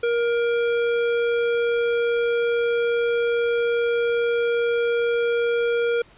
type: tone with hard clipping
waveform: sine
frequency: 471.2 Hz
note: A#4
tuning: 19 cents sharp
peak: -21 dBFS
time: 0.03-6.02 s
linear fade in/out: 5 ms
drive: 15 dB
effects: pink hiss -52 dBFS RMS until 6.17 s + resampled to 8000 Hz